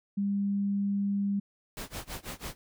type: tone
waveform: sine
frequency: 200.2 Hz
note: G3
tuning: 37 cents sharp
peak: -26 dBFS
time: 0.17-1.4 s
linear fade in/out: 10 ms
type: noise with tremolo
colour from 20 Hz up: pink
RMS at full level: -37 dBFS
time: 1.77-2.55 s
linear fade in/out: 0 ms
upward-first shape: sine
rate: 6.1 Hz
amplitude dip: 95%
effects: none